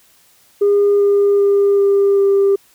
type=tone with pitch steps; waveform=sine; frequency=406.1 / 403.5 / 401 / 398.4 / 395.9 Hz; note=G#4 / G#4 / G4 / G4 / G4; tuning=-39 / -50 / +39 / +28 / +17 cents; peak=-8 dBFS; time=0.61-2.56 s; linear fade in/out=10 ms; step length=390 ms; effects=tanh soft clip ceiling -7 dBFS + white hiss -52 dBFS RMS until 2.74 s